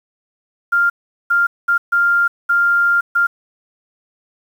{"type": "tone bursts at uneven times", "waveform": "sine", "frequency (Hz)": 1397, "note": "F6", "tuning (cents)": 0, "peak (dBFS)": -11, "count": 6, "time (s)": [[0.72, 0.9], [1.3, 1.47], [1.68, 1.78], [1.92, 2.28], [2.49, 3.01], [3.15, 3.27]], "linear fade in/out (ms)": 10, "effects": ["7-bit"]}